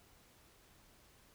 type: silence
effects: pink hiss -65 dBFS RMS until 1.34 s